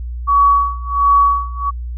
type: tone with tremolo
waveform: sine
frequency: 1130 Hz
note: C#6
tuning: 33 cents sharp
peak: -7 dBFS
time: 0.27-1.71 s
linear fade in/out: 20 ms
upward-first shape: sine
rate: 1.4 Hz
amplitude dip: 95%
effects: added 60 Hz sine -22 dBFS peak until 1.97 s